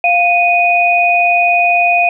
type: tone pair together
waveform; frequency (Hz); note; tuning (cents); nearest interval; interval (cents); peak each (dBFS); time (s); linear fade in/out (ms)
sine; 700 / 2482; F5 / D#7; +4 / -5; octave + minor seventh; 2191; -11; 0.04-2.09; 2
effects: none